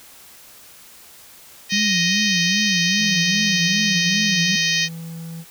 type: harmonic tone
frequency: 622.3 Hz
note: D#5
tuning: in tune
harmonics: 3 / 4 / 5 / 6 / 7 / 8 / 9 / 10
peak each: -23 / -24 / -25 / -26 / -26 / -27 / -28 / -28 dBFS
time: 1.69-4.89 s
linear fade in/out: 50 ms
type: tone with vibrato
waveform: sine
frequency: 190.8 Hz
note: G3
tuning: 47 cents flat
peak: -22 dBFS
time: 1.72-4.56 s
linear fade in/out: 5 ms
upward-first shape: sine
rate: 2.5 Hz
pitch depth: 190 cents each way
type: tone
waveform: triangle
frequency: 164.81 Hz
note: E3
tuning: in tune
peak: -28 dBFS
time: 2.97-5.45 s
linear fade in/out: 50 ms
effects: white hiss -45 dBFS RMS until 5.5 s